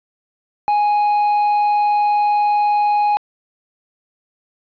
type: tone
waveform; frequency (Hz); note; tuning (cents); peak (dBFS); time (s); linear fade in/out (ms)
triangle; 830.6; G#5; 0; -11; 0.68-3.17; 0
effects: resampled to 11025 Hz + 8-bit